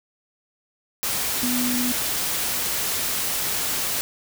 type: tone in noise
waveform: sine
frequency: 246.9 Hz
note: B3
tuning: in tune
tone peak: -23 dBFS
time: 1.43-1.92 s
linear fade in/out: 0 ms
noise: white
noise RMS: -25 dBFS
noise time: 1.03-4.01 s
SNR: -1 dB
effects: none